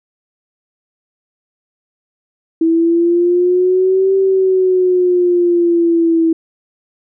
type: exponential two-way sweep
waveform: sine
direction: up then down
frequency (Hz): 325.4 to 387 to 325.4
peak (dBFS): -9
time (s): 2.61-6.33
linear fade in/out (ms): 5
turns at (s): 4.15
effects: none